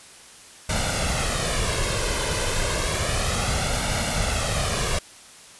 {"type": "noise with flanger", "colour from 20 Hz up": "pink", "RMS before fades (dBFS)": -24, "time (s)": [0.69, 4.99], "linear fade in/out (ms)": 5, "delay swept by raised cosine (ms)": [1.4, 1.97], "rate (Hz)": 0.31, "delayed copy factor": 0.6, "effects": ["white hiss -46 dBFS RMS until 5.59 s", "resampled to 24000 Hz"]}